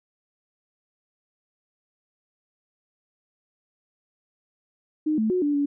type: tone with pitch steps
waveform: sine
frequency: 307 / 218.7 / 365 / 291.4 / 285.7 Hz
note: D#4 / A3 / F#4 / D4 / D4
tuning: -23 / -10 / -24 / -13 / -48 cents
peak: -20 dBFS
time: 5.06-5.66 s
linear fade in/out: 10 ms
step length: 120 ms
effects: none